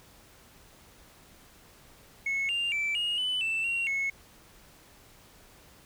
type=tone with pitch steps; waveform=sine; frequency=2192 / 2794 / 2327 / 2864 / 3003 / 2660 / 2746 / 2190 Hz; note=C#7 / F7 / D7 / F7 / F#7 / E7 / F7 / C#7; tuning=-20 / 0 / -17 / +43 / +25 / +15 / -30 / -22 cents; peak=-25 dBFS; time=2.26-4.1 s; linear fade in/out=5 ms; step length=230 ms; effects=tanh soft clip ceiling -25 dBFS + pink hiss -56 dBFS RMS until 5.85 s